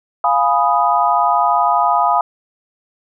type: chord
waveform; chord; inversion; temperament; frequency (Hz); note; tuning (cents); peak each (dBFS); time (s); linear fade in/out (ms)
sine; F half-diminished seventh; none; equal; 698.5 / 830.6 / 987.8 / 1244.5; F5 / Ab5 / Cb6 / Eb6; 0 / 0 / 0 / 0; -17; 0.24-2.21; 2
effects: none